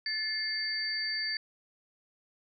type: tone cluster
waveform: sine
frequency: 1747 / 2127 / 4612 Hz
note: A6 / C7 / D8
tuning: -13 / +28 / -32 cents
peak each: -36 / -39 / -32 dBFS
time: 0.06-1.37 s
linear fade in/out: 2 ms
effects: none